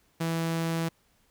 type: tone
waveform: sawtooth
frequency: 164.81 Hz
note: E3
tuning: in tune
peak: -23 dBFS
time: 0.2-0.89 s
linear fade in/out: 10 ms
effects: pink hiss -67 dBFS RMS until 1.3 s